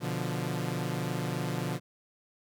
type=chord; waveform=sawtooth; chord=B diminished; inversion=none; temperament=equal; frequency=123.47 / 146.83 / 174.61 Hz; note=B2 / D3 / F3; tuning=0 / 0 / 0 cents; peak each=-31 dBFS; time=0-1.8 s; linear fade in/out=50 ms; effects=none